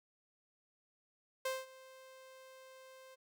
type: tone with ADSR envelope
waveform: sawtooth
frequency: 523.3 Hz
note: C5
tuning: in tune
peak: -30 dBFS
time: 1.45-3.16 s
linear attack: 6 ms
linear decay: 200 ms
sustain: -21 dB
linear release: 23 ms
effects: none